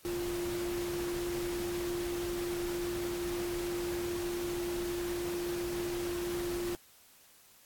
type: tone in noise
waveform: sine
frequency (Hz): 349.2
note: F4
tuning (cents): 0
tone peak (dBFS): -33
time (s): 0.05-6.75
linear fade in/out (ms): 0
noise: pink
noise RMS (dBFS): -42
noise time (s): 0.05-6.75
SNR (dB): +6
effects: white hiss -60 dBFS RMS until 7.65 s + AAC 64 kbps